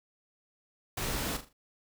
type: noise with echo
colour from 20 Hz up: pink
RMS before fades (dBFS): -34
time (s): 0.97-1.37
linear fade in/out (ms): 5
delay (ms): 40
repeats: 4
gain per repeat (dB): -9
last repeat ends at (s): 1.53
effects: none